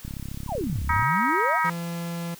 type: click train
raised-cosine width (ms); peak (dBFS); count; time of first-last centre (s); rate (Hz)
5; -22; 34; 0.05-1.023; 33.9
type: exponential two-way sweep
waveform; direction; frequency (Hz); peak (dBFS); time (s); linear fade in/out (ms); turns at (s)
sine; down then up; 1100 to 63.6 to 811; -26; 0.47-1.6; 50; 0.84
type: harmonic tone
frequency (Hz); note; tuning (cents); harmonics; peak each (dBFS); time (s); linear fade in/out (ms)
317.6; D#4; +36; 3 / 4 / 5 / 6 / 7; -24 / -25 / -30 / -29 / -32; 0.89-1.7; 5
type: tone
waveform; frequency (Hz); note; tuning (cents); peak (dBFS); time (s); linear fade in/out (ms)
45% pulse; 170; F3; -46; -29; 1.64-2.35; 10
effects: white hiss -47 dBFS RMS until 2.39 s